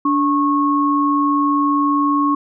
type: tone pair together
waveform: sine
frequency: 290 / 1095 Hz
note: D4 / C#6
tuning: -22 / -22 cents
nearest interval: octave + major seventh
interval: 2300 cents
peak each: -16 dBFS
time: 0.05-2.35 s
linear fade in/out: 5 ms
effects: none